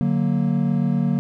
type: chord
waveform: triangle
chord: D augmented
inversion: none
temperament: equal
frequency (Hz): 146.83 / 185 / 233.1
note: D3 / F#3 / A#3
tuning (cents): 0 / 0 / 0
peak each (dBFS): -20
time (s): 0.01-1.19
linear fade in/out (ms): 0
effects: none